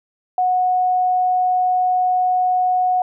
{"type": "tone", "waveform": "sine", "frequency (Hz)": 733, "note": "F#5", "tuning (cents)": -16, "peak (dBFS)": -14, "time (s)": [0.38, 3.02], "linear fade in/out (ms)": 2, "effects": []}